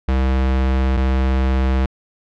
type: tone pair in turn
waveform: square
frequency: 65.41 / 65.41 Hz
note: C2 / C2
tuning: 0 / 0 cents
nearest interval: unison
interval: 0 cents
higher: neither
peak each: -15 dBFS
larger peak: neither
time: 0.08-0.97 / 0.97-1.86 s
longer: neither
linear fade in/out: 5 ms
effects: low-pass 3000 Hz 12 dB/octave